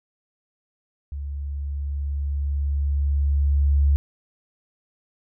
sine tone with level ramp, 70.9 Hz, C#2, 40 cents sharp, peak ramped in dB -28 to -14 dBFS, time 1.12-3.96 s, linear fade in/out 0 ms, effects none

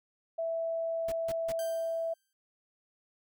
sine tone, 659.3 Hz, E5, in tune, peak -30 dBFS, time 0.38-2.14 s, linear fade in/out 10 ms
pink noise bursts, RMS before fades -43 dBFS, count 3, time 1.08-1.523 s, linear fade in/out 5 ms, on 41 ms, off 160 ms
5% pulse tone with exponential decay, 1568 Hz, G6, in tune, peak -30 dBFS, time 1.59-2.33 s, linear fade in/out 1 ms, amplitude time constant 160 ms
effects none

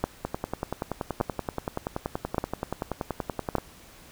two click trains, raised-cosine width 1 ms, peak -14 / -9 dBFS, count 36 / 4, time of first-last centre 0.25-3.583 / 0.04-3.553 s, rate 10.5 / 0.854 Hz, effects pink hiss -51 dBFS RMS until 4.11 s

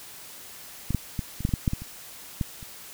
clicks, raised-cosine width 5 ms, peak -15 / -10 / -15 / -22 / -10 / -21 / -10 / -9 / -14 / -25 / -13 / -29 dBFS, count 12, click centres 0.906 / 0.947 / 1.192 / 1.406 / 1.451 / 1.491 / 1.538 / 1.678 / 1.734 / 1.82 / 2.412 / 2.628 s, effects white hiss -44 dBFS RMS until 2.93 s

